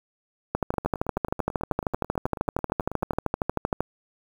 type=two click trains; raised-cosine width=1 ms; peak=-19 / -9 dBFS; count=23 / 43; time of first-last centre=0.74-3.134 / 0.55-3.806 s; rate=9.19 / 12.9 Hz; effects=7-bit